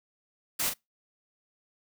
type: noise with echo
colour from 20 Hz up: white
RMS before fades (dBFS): -29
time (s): 0.59-0.7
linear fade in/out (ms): 10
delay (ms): 40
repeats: 1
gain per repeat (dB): -7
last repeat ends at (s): 0.74
effects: noise-tail reverb RT60 0.2 s tail -25 dB re dry